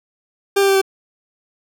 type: tone with pitch steps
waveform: 40% pulse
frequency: 397.1 / 393.4 / 389.8 / 386.2 Hz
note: G4 / G4 / G4 / G4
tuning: +22 / +6 / -10 / -26 cents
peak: -11 dBFS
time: 0.56-0.816 s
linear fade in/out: 10 ms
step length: 64 ms
effects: none